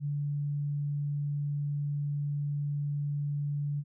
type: tone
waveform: sine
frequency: 144.8 Hz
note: D3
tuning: 24 cents flat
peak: -29 dBFS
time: 0-3.84 s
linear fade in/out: 50 ms
effects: none